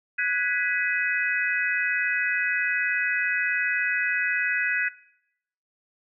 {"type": "chord", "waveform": "sine", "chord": "G# minor seventh", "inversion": "third", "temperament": "equal with one note detuned", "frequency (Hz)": [1480, 1661.2, 1975.5, 2528], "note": ["F#6", "G#6", "B6", "D#7"], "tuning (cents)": [0, 0, 0, 27], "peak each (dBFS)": -28, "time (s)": [0.18, 4.89], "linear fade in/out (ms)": 10, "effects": ["noise-tail reverb RT60 0.8 s tail -20 dB re dry"]}